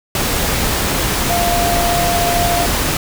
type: tone in noise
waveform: sine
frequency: 695 Hz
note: F5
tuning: 9 cents flat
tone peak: -16 dBFS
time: 1.3-2.66 s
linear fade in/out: 2 ms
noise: pink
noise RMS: -17 dBFS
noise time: 0.15-2.97 s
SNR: -2 dB
effects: none